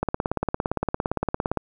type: click train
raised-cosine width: 1 ms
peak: -9 dBFS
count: 28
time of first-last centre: 0.03-1.573 s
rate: 17.5 Hz
effects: none